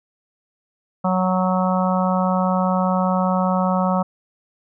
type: harmonic tone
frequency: 185 Hz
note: F#3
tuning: in tune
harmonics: 1 / 3 / 4 / 5 / 6 / 7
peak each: -19 / -24 / -25 / -26 / -27 / -27 dBFS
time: 1.04-4.03 s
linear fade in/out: 10 ms
effects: none